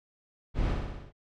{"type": "noise with echo", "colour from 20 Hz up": "brown", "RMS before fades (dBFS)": -28, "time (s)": [0.54, 0.76], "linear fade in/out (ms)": 50, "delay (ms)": 61, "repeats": 6, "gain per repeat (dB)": -3, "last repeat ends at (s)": 1.126, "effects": ["low-pass 4000 Hz 12 dB/octave"]}